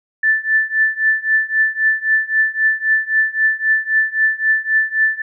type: tone with tremolo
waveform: sine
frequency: 1760 Hz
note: A6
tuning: in tune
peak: -9 dBFS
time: 0.23-5.22 s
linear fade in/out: 5 ms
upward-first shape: triangle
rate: 3.8 Hz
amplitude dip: 95%
effects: none